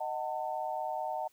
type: chord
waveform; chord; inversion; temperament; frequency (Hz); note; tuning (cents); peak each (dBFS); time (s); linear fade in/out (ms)
sine; D# diminished; none; just; 622.3 / 746.7 / 896; D#5 / F#5 / A5; 0 / +16 / +31; -38 / -36 / -37; 0-1.28; 10
effects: white hiss -68 dBFS RMS until 1.32 s